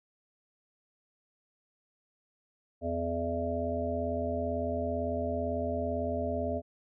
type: harmonic tone with a mistuned harmonic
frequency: 84.5 Hz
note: E2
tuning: 43 cents sharp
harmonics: 1 / 3 / 5 / 7 / 8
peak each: -36 / -36 / -38 / -35 / -35 dBFS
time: 2.81-6.62 s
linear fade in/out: 50 ms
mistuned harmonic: 8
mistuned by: -17 cents
effects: none